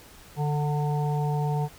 harmonic tone with a mistuned harmonic, 147.7 Hz, D3, 10 cents sharp, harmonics 1 / 3 / 5 / 6, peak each -24 / -34 / -34 / -35 dBFS, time 0.36-1.69 s, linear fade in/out 50 ms, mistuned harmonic 6, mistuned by +35 cents, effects pink hiss -50 dBFS RMS until 1.78 s

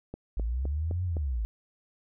click train, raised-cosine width 2 ms, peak -24 dBFS, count 5, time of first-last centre 0.14-1.168 s, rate 3.89 Hz
sine linear two-way sweep, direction up then down, 50.7 to 92.5 to 50.7 Hz, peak -27 dBFS, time 0.37-1.45 s, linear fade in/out 0 ms, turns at 1.04 s
effects none

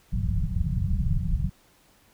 pink low-pass noise, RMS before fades -25 dBFS, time 0.12-1.5 s, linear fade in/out 20 ms, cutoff 190 Hz, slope 96 dB/octave, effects pink hiss -60 dBFS RMS until 2.13 s

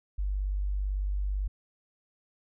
sine tone, 49 Hz, G1, in tune, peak -27 dBFS, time 0.18-1.48 s, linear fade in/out 10 ms, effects none

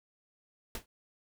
pink noise with exponential decay, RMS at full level -34 dBFS, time 0.75-0.86 s, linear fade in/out 2 ms, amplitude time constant 23 ms, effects none

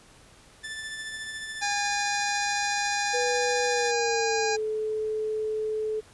sawtooth tone with tremolo, 1760 Hz, A6, in tune, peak -29 dBFS, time 0.63-3.92 s, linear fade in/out 20 ms, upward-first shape triangle, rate 14 Hz, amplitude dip 40%
harmonic tone, 816 Hz, G#5, 31 cents flat, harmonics 1 / 2 / 3 / 5 / 6 / 7 / 8 / 9, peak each -29 / -32 / -34 / -36 / -37 / -37 / -38 / -39 dBFS, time 1.61-4.57 s, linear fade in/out 20 ms
sine tone with pitch glide, 491.3 to 432.7 Hz, B4 to A4, -9 to -29 cents, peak -26 dBFS, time 3.13-6.01 s, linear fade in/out 20 ms, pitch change -220 cents, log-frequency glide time 3.67-4.6 s
effects pink hiss -54 dBFS RMS until 6.13 s + resampled to 24000 Hz

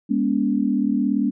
sine tone cluster, 205.9 / 242.9 / 283.7 Hz, G#3 / B3 / C#4, -15 / -29 / +40 cents, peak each -22 dBFS, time 0.09-1.31 s, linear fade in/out 20 ms, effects none

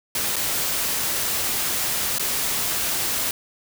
white noise with dropouts, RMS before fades -24 dBFS, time 0.15-3.31 s, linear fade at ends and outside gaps 2 ms, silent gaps 0.359-0.364 / 2.185-2.195 s, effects none

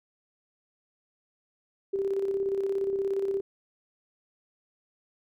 sine tone with tremolo, 392 Hz, G4, in tune, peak -24 dBFS, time 1.93-3.41 s, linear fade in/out 10 ms, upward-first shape square, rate 17 Hz, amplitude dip 40%, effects none

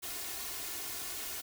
white noise with comb filter, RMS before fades -40 dBFS, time 0.02-1.42 s, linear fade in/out 20 ms, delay 2.8 ms, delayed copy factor +0.7, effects none

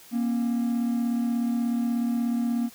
triangle tone pair together, 235.6 / 272.2 Hz, A#3 / C#4, +19 / -31 cents, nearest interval major second, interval 250 cents, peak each -21 / -29 dBFS, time 0.11-2.7 s, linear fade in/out 50 ms, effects tanh soft clip ceiling -15 dBFS + white hiss -50 dBFS RMS until 2.74 s

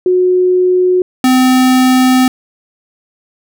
sine / square tone pair in turn, 364.9 / 256.5 Hz, F#4 / C4, -24 / -34 cents, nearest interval tritone, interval 610 cents, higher first, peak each -7 dBFS, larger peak neither, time 0.06-1.02 / 1.24-2.28 s, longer second, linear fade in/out 2 ms, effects none

